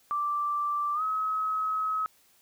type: tone with pitch glide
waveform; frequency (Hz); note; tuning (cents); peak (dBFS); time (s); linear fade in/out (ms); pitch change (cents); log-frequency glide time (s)
sine; 1173 to 1279.2; D6 to D#6; -2 to +48; -26; 0.11-2.06; 0; +150; 0.94-1.02
effects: white hiss -63 dBFS RMS until 2.41 s